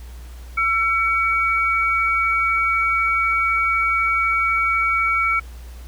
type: tone pair together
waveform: sine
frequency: 1344 / 2260 Hz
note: E6 / C#7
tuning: +33 / +33 cents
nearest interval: major sixth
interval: 900 cents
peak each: -19 dBFS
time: 0.57-5.4 s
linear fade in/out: 10 ms
effects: added 60 Hz sine -34 dBFS peak until 5.87 s + pink hiss -48 dBFS RMS until 5.87 s